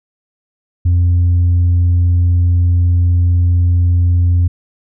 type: tone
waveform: sine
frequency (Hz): 87.6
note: F2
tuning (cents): +6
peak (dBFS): -6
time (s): 0.85-4.48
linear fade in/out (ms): 10
effects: tanh soft clip ceiling -7 dBFS